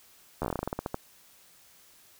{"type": "slowing click train", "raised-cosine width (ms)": 1, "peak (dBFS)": -16, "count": 15, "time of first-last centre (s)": [0.42, 0.944], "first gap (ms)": 12, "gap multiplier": 1.16, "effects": ["white hiss -58 dBFS RMS until 2.19 s"]}